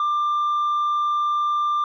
sine tone, 1189 Hz, D6, 21 cents sharp, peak -16 dBFS, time 0-1.84 s, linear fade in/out 2 ms, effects tanh soft clip ceiling -18 dBFS

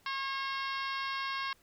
harmonic tone with a mistuned harmonic, 541 Hz, C#5, 42 cents flat, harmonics 2 / 3 / 4 / 5 / 6 / 7 / 8 / 9 / 10, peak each -36 / -40 / -42 / -44 / -46 / -47 / -48 / -49 / -50 dBFS, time 0.06-1.53 s, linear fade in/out 2 ms, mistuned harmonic 5, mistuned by +24 cents, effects pink hiss -66 dBFS RMS until 1.62 s

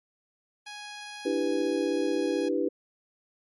10% pulse tone, 830.6 Hz, G#5, in tune, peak -31 dBFS, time 0.66-2.49 s, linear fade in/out 10 ms
sine chord, E minor seventh, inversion third, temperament equal, 293.7 / 329.6 / 392 / 493.9 Hz, D4 / E4 / G4 / B4, 0 / 0 / 0 / 0 cents, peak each -30 dBFS, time 1.25-2.69 s, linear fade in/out 10 ms
effects MP3 48 kbps

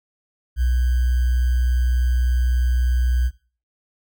sine tone with sample-and-hold, 61.74 Hz, B1, in tune, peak -16 dBFS, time 0.56-3.31 s, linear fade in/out 50 ms, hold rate 1575 Hz, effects noise-tail reverb RT60 0.4 s tail -18 dB re dry

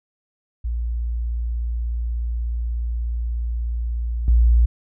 sine tone with level steps, 58.3 Hz, A#1, 1 cent sharp, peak -21 / -11 dBFS, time 0.64-4.66 s, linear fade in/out 10 ms, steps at 4.28 s, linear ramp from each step 2 ms, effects none

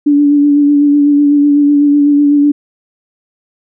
sine tone with vibrato, 289.2 Hz, D4, 27 cents flat, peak -5 dBFS, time 0.06-2.52 s, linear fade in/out 10 ms, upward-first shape sine, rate 8 Hz, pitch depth 22 cents each way, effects none

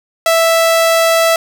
sawtooth tone, 659.3 Hz, E5, in tune, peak -5 dBFS, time 0.26-1.36 s, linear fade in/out 2 ms, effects none

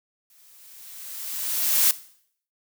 blue noise with exponential growth, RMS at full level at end -17 dBFS, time 0.3-1.91 s, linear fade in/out 2 ms, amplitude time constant 350 ms, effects noise-tail reverb RT60 0.6 s tail -17 dB re dry

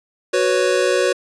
square chord, F# suspended fourth, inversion none, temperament equal, 370 / 493.9 / 554.4 Hz, F#4 / B4 / C#5, 0 / 0 / 0 cents, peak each -20 dBFS, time 0.33-1.13 s, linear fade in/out 10 ms, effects resampled to 22050 Hz

